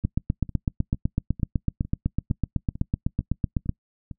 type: two click trains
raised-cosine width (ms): 5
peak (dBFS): -23 / -10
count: 10 / 30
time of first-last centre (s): 0.04-4.112 / 0.05-3.693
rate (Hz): 2.21 / 7.96
effects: noise-tail reverb RT60 0.1 s tail -25 dB re dry